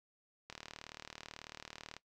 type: click train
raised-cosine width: 0.2 ms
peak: -28 dBFS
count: 57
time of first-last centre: 0.5-1.966 s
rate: 38.2 Hz
effects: noise-tail reverb RT60 0.1 s tail -18 dB re dry